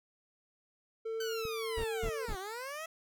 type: tone with tremolo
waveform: triangle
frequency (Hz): 448.3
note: A4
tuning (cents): +32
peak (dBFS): -32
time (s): 1.05-2.26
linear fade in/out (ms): 10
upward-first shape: sine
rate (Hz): 1.5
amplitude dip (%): 25
type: linear two-way sweep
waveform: 15% pulse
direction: down then up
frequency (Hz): 1540 to 362.3 to 659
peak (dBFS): -33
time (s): 1.2-2.86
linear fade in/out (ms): 5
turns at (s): 2.38
type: clicks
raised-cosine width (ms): 5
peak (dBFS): -33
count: 3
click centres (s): 1.453 / 2.037 / 2.285
type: noise bursts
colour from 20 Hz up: brown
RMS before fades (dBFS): -37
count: 3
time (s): 1.77-2.355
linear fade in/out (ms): 10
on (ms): 75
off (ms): 180
effects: none